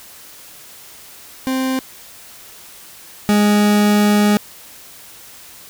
40% pulse tone pair in turn, 261.6 / 207.6 Hz, C4 / G#3, 0 / 0 cents, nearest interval major third, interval 400 cents, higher first, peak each -16 / -10 dBFS, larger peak second, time 1.47-1.79 / 3.29-4.37 s, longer second, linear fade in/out 0 ms, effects white hiss -40 dBFS RMS until 5.69 s

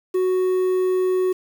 triangle tone with quantisation, 370 Hz, F#4, in tune, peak -15 dBFS, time 0.14-1.33 s, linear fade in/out 10 ms, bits 7, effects none

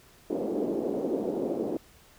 pink band-pass noise, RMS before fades -30 dBFS, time 0.3-1.77 s, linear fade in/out 2 ms, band 260 to 520 Hz, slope 24 dB/octave, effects pink hiss -57 dBFS RMS until 2.18 s

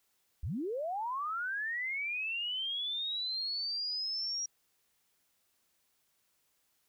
sine linear sweep, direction up, 51 to 5700 Hz, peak -33 dBFS, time 0.43-4.46 s, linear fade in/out 5 ms, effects white hiss -75 dBFS RMS until 6.88 s

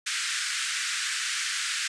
pink band-pass noise, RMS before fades -30 dBFS, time 0.06-1.88 s, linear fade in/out 10 ms, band 1400 to 9100 Hz, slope 48 dB/octave, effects none

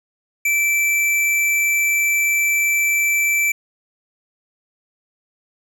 square tone, 2329 Hz, D7, 15 cents flat, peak -16 dBFS, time 0.45-3.52 s, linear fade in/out 5 ms, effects none

